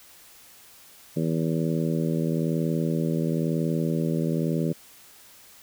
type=harmonic tone; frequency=81 Hz; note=E2; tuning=30 cents flat; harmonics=2 / 3 / 4 / 5 / 6 / 7; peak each=-25 / -29 / -31 / -33 / -35 / -36 dBFS; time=1.16-4.73 s; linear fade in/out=10 ms; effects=white hiss -51 dBFS RMS until 5.62 s